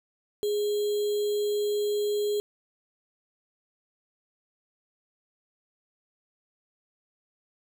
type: tone with sample-and-hold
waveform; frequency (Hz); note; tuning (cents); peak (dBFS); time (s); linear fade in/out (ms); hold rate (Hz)
sine; 415.3; G#4; 0; -24; 0.43-2.4; 0; 3675
effects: none